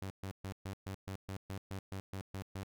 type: tone bursts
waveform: sawtooth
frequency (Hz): 96.3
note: G2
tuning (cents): -30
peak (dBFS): -36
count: 13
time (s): 0.02-2.633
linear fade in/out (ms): 0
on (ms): 81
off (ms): 130
effects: none